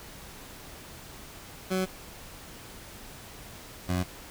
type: tone pair in turn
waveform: 20% pulse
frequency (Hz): 187 / 90.37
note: F#3 / F#2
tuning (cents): +19 / -40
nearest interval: octave + minor second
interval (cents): 1259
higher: first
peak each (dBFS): -21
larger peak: neither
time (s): 1.7-1.86 / 3.88-4.04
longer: neither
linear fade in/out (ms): 20
effects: pink hiss -46 dBFS RMS until 4.3 s